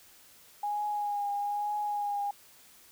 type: tone with vibrato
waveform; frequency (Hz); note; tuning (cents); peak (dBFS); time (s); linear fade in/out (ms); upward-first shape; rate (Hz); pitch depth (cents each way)
sine; 823; G#5; -16; -29; 0.63-2.31; 5; triangle; 1.1; 27
effects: white hiss -57 dBFS RMS until 2.91 s